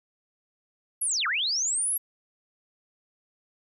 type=linear two-way sweep; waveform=sine; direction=down then up; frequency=11530 to 1145 to 11530 Hz; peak=-24 dBFS; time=1.01-1.98 s; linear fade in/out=10 ms; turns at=1.27 s; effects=none